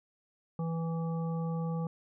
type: harmonic tone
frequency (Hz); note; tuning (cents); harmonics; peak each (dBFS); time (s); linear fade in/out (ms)
164.81; E3; 0; 1 / 3 / 5 / 7; -31 / -41 / -45 / -48; 0.59-1.87; 2
effects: none